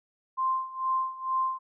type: tone with tremolo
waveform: sine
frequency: 1046.5 Hz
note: C6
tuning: in tune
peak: -23 dBFS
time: 0.37-1.59 s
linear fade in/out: 20 ms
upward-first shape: sine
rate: 2.2 Hz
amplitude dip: 85%
effects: none